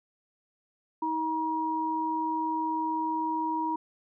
sine tone pair together, 317.5 / 953.4 Hz, D#4 / A#5, +35 / +39 cents, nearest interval octave + perfect fifth, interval 1904 cents, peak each -32 / -28 dBFS, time 1.02-3.76 s, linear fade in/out 5 ms, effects none

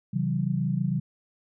sine tone cluster, 134 / 163.2 / 189.5 Hz, C3 / E3 / F#3, +42 / -17 / +42 cents, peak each -28 dBFS, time 0.13-1 s, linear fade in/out 10 ms, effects none

